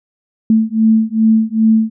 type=beating tone pair; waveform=sine; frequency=220 / 222.5 Hz; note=A3 / A3; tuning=0 / +20 cents; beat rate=2.5 Hz; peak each=-12 dBFS; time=0.5-1.9 s; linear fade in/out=2 ms; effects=none